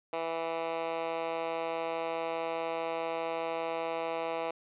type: tone with high-pass filter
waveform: 10% pulse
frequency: 164.81 Hz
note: E3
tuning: in tune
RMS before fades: -34 dBFS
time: 0.13-4.51 s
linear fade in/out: 2 ms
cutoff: 520 Hz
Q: 1.5
effects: resampled to 8000 Hz + 10-bit